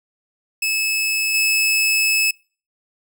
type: tone with level steps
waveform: sawtooth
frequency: 2600 Hz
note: E7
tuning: 24 cents flat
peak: -15 / -12 dBFS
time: 0.62-2.31 s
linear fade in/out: 5 ms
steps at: 1.34 s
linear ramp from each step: 5 ms
effects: noise-tail reverb RT60 0.4 s tail -26 dB re dry